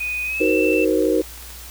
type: tone with pitch glide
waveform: sine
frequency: 2485 to 2663 Hz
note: D#7 to E7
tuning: -3 to +17 cents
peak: -22 dBFS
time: 0-0.85 s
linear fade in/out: 10 ms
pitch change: +120 cents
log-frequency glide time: 0.25-0.46 s
type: chord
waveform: sine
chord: C half-diminished seventh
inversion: first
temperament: just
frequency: 314 / 376.7 / 470.9 / 523.3 Hz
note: Eb4 / Gb4 / Bb4 / C5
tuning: +16 / +31 / +18 / 0 cents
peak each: -20 / -21 / -20 / -23 dBFS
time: 0.4-1.22 s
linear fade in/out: 10 ms
type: clicks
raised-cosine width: 0.2 ms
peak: -24 dBFS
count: 9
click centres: 0.645 / 0.73 / 1.023 / 1.053 / 1.153 / 1.217 / 1.377 / 1.426 / 1.504 s
effects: added 60 Hz sine -39 dBFS peak until 1.7 s + white hiss -39 dBFS RMS until 1.7 s